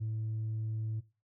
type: tone with tanh clipping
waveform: triangle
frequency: 110 Hz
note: A2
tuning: in tune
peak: -33 dBFS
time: 0-1.01 s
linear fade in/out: 20 ms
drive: 6 dB
effects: noise-tail reverb RT60 0.3 s tail -18 dB re dry